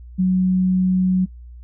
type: tone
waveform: sine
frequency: 185 Hz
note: F#3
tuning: in tune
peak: -14 dBFS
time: 0.18-1.26 s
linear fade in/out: 20 ms
effects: noise-tail reverb RT60 0.1 s tail -26 dB re dry + added 60 Hz sine -36 dBFS peak until 1.63 s